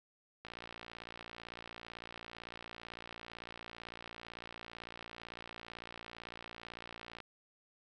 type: click train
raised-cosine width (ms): 0.3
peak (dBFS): -30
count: 392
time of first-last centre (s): 0.45-7.203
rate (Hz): 57.9
effects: none